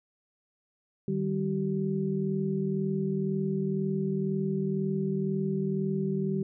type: tone cluster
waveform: sine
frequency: 152.8 / 194.8 / 383.9 Hz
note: D#3 / G3 / G4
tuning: -31 / -11 / -36 cents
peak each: -32 / -29 / -32 dBFS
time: 1.08-6.43 s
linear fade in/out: 2 ms
effects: none